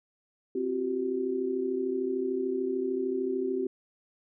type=chord; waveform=sine; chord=C suspended fourth; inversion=none; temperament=equal with one note detuned; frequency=261.6 / 349.2 / 382.6 Hz; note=C4 / F4 / G4; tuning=0 / 0 / -42 cents; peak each=-33 / -35 / -29 dBFS; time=0.55-3.67 s; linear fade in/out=5 ms; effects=none